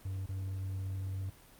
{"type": "tone with dropouts", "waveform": "triangle", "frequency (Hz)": 95.5, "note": "G2", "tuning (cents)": -45, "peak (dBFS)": -33, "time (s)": [0.05, 1.3], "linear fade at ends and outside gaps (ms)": 5, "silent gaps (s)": [0.262, 0.289], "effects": ["pink hiss -58 dBFS RMS until 1.59 s", "Opus 32 kbps"]}